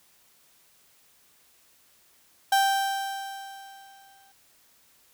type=tone with exponential decay; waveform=35% pulse; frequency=784 Hz; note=G5; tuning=in tune; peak=-16 dBFS; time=2.52-4.32 s; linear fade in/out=5 ms; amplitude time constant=390 ms; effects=white hiss -61 dBFS RMS until 5.13 s